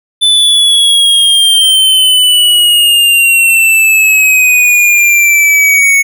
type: exponential sweep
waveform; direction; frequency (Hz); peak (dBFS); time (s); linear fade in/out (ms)
square; down; 3520 to 2209; -5; 0.21-6.03; 20
effects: none